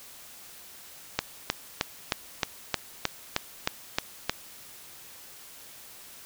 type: click train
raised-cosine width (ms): 0.2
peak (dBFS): -6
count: 11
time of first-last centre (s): 1.19-4.296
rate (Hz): 3.22
effects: white hiss -48 dBFS RMS until 6.25 s